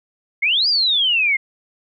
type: exponential two-way sweep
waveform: sine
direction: up then down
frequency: 2093 to 4978 to 2093 Hz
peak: -14 dBFS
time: 0.42-1.37 s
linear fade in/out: 10 ms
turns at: 0.68 s
effects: none